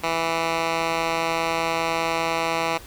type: tone with band-pass filter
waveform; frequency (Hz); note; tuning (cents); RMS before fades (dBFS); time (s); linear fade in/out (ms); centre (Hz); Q
10% pulse; 164.9; E3; +1; -24; 0.03-2.78; 10; 1800; 0.63
effects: pink hiss -44 dBFS RMS until 2.86 s